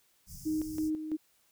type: band-stop noise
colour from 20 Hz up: pink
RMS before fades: -47 dBFS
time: 0.26-0.91 s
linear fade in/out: 50 ms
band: 190 to 4900 Hz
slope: 96 dB/octave
type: tone with tremolo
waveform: sine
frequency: 311.1 Hz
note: D#4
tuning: in tune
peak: -28 dBFS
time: 0.45-1.17 s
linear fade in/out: 20 ms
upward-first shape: square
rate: 3 Hz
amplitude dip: 60%
effects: white hiss -69 dBFS RMS until 1.51 s